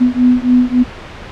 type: beating tone pair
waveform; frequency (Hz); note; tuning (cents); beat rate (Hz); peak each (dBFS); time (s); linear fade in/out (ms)
sine; 246.9 / 250.5; B3 / B3; 0 / +25; 3.6; -11; 0-0.84; 20
effects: pink hiss -30 dBFS RMS until 1.31 s + low-pass 3000 Hz 12 dB/octave